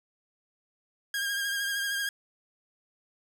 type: tone with vibrato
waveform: sawtooth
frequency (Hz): 1619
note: G#6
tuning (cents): -45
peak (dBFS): -25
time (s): 1.14-2.09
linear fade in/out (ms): 2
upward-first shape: sine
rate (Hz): 13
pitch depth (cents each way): 30
effects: none